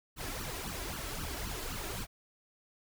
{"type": "noise with flanger", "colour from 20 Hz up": "pink", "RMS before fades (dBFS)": -39, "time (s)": [0.16, 2.07], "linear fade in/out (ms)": 50, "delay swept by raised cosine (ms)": [0.67, 3.07], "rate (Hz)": 3.8, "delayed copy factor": 0.85, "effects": []}